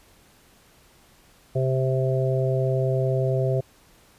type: harmonic tone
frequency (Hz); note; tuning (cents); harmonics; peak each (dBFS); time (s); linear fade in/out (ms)
131.1; C3; +4; 1 / 3 / 4 / 5; -22 / -27 / -28 / -29; 1.55-3.61; 10
effects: pink hiss -56 dBFS RMS until 4.18 s + resampled to 32000 Hz